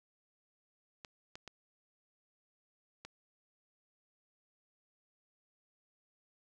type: clicks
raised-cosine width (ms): 0.2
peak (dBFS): -29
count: 4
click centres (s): 1.048 / 1.355 / 1.477 / 3.05
effects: none